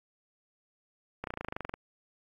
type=slowing click train; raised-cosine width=0.5 ms; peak=-20 dBFS; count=14; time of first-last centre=1.24-1.74 s; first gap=32 ms; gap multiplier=1.03; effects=AAC 48 kbps